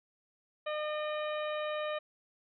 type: harmonic tone with a mistuned harmonic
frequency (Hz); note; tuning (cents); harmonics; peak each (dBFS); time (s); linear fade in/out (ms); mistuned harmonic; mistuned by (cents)
607; D#5; -43; 1 / 2 / 3 / 4 / 5 / 6; -34 / -40 / -44 / -46 / -48 / -50; 0.66-1.99; 10; 6; +74
effects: none